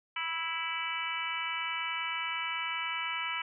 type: harmonic tone with a mistuned harmonic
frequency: 329.6 Hz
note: E4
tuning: in tune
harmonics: 3 / 4 / 5 / 6 / 7 / 8 / 9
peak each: -40 / -39 / -44 / -42 / -36 / -45 / -39 dBFS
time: 0.16-3.42 s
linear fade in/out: 5 ms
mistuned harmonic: 3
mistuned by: -16 cents
effects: none